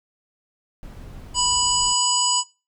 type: noise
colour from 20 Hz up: brown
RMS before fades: -38 dBFS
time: 0.83-1.93 s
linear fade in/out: 0 ms
type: harmonic tone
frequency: 986 Hz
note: B5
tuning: 3 cents flat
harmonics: 1 / 3 / 5 / 7 / 8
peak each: -24 / -24 / -24 / -24 / -24 dBFS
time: 1.34-2.44 s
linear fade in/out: 50 ms
effects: noise-tail reverb RT60 0.3 s tail -22 dB re dry